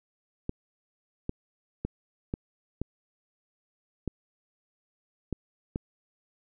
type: clicks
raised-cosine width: 3 ms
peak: -17 dBFS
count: 8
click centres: 0.494 / 1.294 / 1.85 / 2.339 / 2.816 / 4.077 / 5.327 / 5.759 s
effects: none

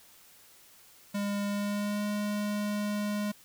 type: tone with pitch glide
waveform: square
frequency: 202.8 to 207.3 Hz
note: G#3 to G#3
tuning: -41 to -3 cents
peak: -30 dBFS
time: 1.14-3.32 s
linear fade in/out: 10 ms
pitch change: +38 cents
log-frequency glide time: 1.46-2.05 s
effects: white hiss -57 dBFS RMS until 3.44 s

